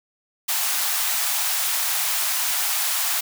white high-pass noise, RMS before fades -23 dBFS, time 0.48-3.21 s, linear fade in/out 10 ms, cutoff 660 Hz, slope 48 dB/octave, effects none

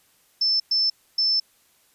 sine tone bursts at uneven times, 5290 Hz, E8, 5 cents sharp, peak -18 dBFS, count 3, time 0.41-0.6 / 0.71-0.9 / 1.18-1.4 s, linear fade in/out 5 ms, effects white hiss -61 dBFS RMS until 1.94 s + resampled to 32000 Hz

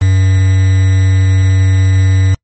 triangle tone with quantisation, 95 Hz, F#2, 46 cents sharp, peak -4 dBFS, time 0.01-2.35 s, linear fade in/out 10 ms, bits 4, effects noise-tail reverb RT60 0.1 s tail -26 dB re dry + MP3 32 kbps

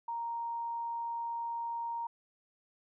sine tone, 932.3 Hz, A#5, in tune, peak -34 dBFS, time 0.08-2.07 s, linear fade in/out 5 ms, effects none

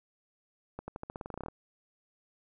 accelerating click train, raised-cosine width 1 ms, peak -25 dBFS, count 15, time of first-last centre 0.79-1.484 s, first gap 90 ms, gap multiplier 0.9, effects none

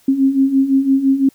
sine beating tone pair, 265.9 / 271.8 Hz, C4 / C#4, +28 / -34 cents, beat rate 5.9 Hz, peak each -17 / -12 dBFS, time 0.08-1.29 s, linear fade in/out 5 ms, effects white hiss -53 dBFS RMS until 1.34 s

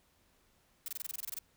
blue noise bursts, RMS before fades -39 dBFS, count 12, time 0.86-1.388 s, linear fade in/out 2 ms, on 22 ms, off 24 ms, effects pink hiss -70 dBFS RMS until 1.56 s

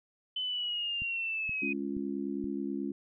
sine linear sweep, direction down, 3042 to 2489 Hz, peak -31 dBFS, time 0.36-1.73 s, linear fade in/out 5 ms
click train, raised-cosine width 5 ms, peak -32 dBFS, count 4, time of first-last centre 1.02-2.442 s, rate 2.11 Hz
sine chord, Db major, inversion second, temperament just, 207.9 / 277.2 / 346.5 Hz, Ab3 / Db4 / F4, +2 / 0 / -14 cents, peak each -37 / -35 / -38 dBFS, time 1.62-2.92 s, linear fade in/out 5 ms
effects none

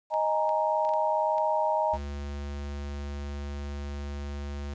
sine chord, D# suspended fourth, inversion none, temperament equal, 622.3 / 830.6 / 932.3 Hz, D#5 / G#5 / A#5, 0 / 0 / 0 cents, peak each -27 / -30 / -27 dBFS, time 0.1-1.98 s, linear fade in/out 50 ms
clicks, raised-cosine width 0.2 ms, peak -29 dBFS, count 6, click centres 0.14 / 0.492 / 0.85 / 0.891 / 0.937 / 1.382 s
square tone, 71.5 Hz, D2, 46 cents flat, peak -34 dBFS, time 1.93-4.74 s, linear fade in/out 5 ms
effects resampled to 16000 Hz + 10-bit

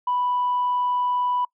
sine tone, 987.8 Hz, B5, in tune, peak -19 dBFS, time 0.07-1.45 s, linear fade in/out 5 ms, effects noise-tail reverb RT60 0.1 s tail -25 dB re dry + tanh soft clip ceiling -16 dBFS

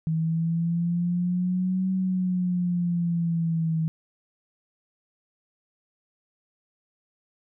sine exponential two-way sweep, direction up then down, 159.5 to 188.6 to 159.5 Hz, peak -22 dBFS, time 0.07-3.88 s, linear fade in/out 0 ms, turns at 1.91 s, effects none

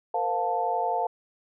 sine tone cluster, 461.9 / 513 / 707 / 882 Hz, A#4 / C5 / F5 / A5, -16 / -34 / +21 / +4 cents, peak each -33 / -33 / -27 / -28 dBFS, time 0.14-1.07 s, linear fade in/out 5 ms, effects none

